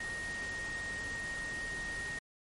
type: tone in noise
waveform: sine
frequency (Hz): 1864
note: A#6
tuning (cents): -1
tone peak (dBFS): -37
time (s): 0-2.19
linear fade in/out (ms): 5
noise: pink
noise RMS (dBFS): -45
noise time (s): 0-2.19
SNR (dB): +5
effects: MP3 48 kbps